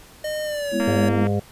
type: tone with pitch glide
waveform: square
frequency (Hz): 611 to 560.3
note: D#5 to C#5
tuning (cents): -32 to +18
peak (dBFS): -25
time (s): 0.24-1.09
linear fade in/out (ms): 5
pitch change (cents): -150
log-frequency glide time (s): 0.44-0.75
type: chord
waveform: sine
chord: E major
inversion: first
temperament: equal with one note detuned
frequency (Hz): 207.7 / 246.9 / 331.9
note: G#3 / B3 / E4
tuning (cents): 0 / 0 / +12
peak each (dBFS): -25 / -25 / -25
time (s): 0.71-1.28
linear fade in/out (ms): 50
type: click train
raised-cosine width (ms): 0.5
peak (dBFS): -16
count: 109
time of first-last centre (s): 0.8-1.27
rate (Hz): 230
type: harmonic tone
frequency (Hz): 101.5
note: G#2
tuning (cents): -39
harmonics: 1 / 2 / 4 / 5 / 6 / 7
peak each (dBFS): -22 / -24 / -27 / -32 / -31 / -32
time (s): 0.87-1.4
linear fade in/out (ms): 10
effects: pink hiss -47 dBFS RMS until 1.51 s + resampled to 32000 Hz